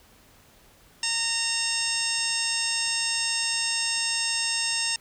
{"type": "harmonic tone with a mistuned harmonic", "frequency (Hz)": 921, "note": "A#5", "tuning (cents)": -21, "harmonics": [1, 2, 3, 4, 5, 6, 7, 8, 9], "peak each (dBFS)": [-39, -35, -31, -35, -39, -28, -35, -39, -31], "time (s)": [1.03, 4.96], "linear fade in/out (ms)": 2, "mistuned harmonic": 6, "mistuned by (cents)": -58, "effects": ["pink hiss -56 dBFS RMS until 5 s"]}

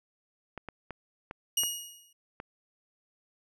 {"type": "clicks", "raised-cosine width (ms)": 0.5, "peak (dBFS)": -24, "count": 6, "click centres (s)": [0.577, 0.687, 0.907, 1.311, 1.635, 2.401]}
{"type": "tone with exponential decay", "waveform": "15% pulse", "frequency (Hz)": 2882, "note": "F#7", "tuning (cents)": -46, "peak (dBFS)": -16, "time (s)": [1.57, 2.13], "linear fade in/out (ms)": 5, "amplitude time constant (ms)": 120}
{"effects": []}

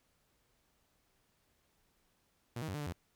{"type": "tone with pitch steps", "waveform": "sawtooth", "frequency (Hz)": [118.8, 158, 94.6, 149, 146.2, 86.8], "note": ["A#2", "D#3", "F#2", "D3", "D3", "F2"], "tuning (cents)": [33, 27, 39, 25, -7, -10], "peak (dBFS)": -34, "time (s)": [2.56, 2.926], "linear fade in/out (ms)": 5, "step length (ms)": 61, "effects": ["pink hiss -75 dBFS RMS until 3.15 s"]}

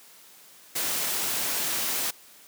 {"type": "noise", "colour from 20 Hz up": "white", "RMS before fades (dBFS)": -28, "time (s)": [0.75, 2.11], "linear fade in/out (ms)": 10, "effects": ["white hiss -52 dBFS RMS until 2.47 s", "high-pass 150 Hz 12 dB/octave"]}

